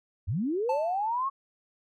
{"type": "linear sweep", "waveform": "sine", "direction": "up", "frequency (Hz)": [72.9, 1115], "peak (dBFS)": -26, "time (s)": [0.27, 1.3], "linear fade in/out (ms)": 20}
{"type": "tone with exponential decay", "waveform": "triangle", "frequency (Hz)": 880, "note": "A5", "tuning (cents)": 0, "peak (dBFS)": -23, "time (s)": [0.69, 1.2], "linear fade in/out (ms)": 5, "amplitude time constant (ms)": 110}
{"effects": []}